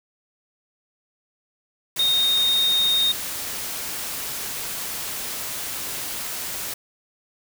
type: tone in noise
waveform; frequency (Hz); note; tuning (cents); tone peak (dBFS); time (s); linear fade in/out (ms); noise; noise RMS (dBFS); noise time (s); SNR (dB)
sine; 3700; A#7; -14; -17; 1.99-3.12; 5; white; -30; 1.96-6.74; +10
effects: none